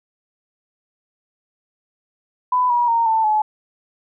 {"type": "tone with pitch steps", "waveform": "sine", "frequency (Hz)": [999, 961.1, 924.6, 889.5, 855.7], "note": ["B5", "B5", "A#5", "A5", "A5"], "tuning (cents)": [20, -47, -14, 19, -48], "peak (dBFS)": -14, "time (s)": [2.52, 3.42], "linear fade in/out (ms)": 5, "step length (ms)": 180, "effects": []}